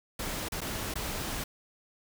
pink noise with dropouts, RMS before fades -35 dBFS, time 0.19-1.44 s, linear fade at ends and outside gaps 5 ms, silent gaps 0.486-0.52 / 0.607-0.615 / 0.94-0.955 s, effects none

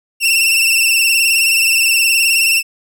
sawtooth tone with vibrato, 2691 Hz, E7, 35 cents sharp, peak -7 dBFS, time 0.2-2.63 s, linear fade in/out 50 ms, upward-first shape sine, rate 19 Hz, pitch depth 55 cents each way, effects none

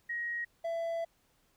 sine / triangle tone pair in turn, 1888 / 667.5 Hz, A#6 / E5, +22 / +22 cents, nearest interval octave + tritone, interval 1800 cents, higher first, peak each -33 / -30 dBFS, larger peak second, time 0.09-0.45 / 0.64-1.05 s, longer second, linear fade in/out 10 ms, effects pink hiss -71 dBFS RMS until 1.56 s

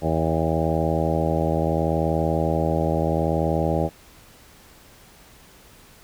harmonic tone with a mistuned harmonic, 80.7 Hz, E2, 36 cents flat, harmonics 1 / 2 / 3 / 4 / 5 / 6 / 7 / 8 / 9 / 10, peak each -27 / -25 / -31 / -28 / -30 / -30 / -27 / -30 / -35 / -30 dBFS, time 0.01-3.9 s, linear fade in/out 50 ms, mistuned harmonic 9, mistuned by -19 cents, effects pink hiss -50 dBFS RMS until 6.03 s

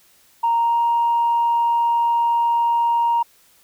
sine tone with pitch glide, 930 to 937 Hz, A#5 to A#5, -4 to +9 cents, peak -14 dBFS, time 0.43-3.23 s, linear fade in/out 10 ms, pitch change +13 cents, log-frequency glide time 0.56-0.79 s, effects tanh soft clip ceiling -11 dBFS + white hiss -55 dBFS RMS until 3.63 s

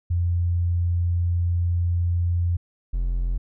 sine / triangle tone pair in turn, 86.9 / 43.45 Hz, F2 / F1, -8 / -8 cents, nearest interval octave, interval 1200 cents, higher first, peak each -19 dBFS, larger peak neither, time 0.1-2.57 / 2.93-3.38 s, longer first, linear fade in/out 10 ms, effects none

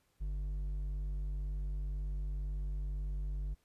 sine tone with hard clipping, 49 Hz, G1, in tune, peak -36 dBFS, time 0.2-3.55 s, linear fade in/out 20 ms, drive 5 dB, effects pink hiss -75 dBFS RMS until 3.64 s + resampled to 32000 Hz

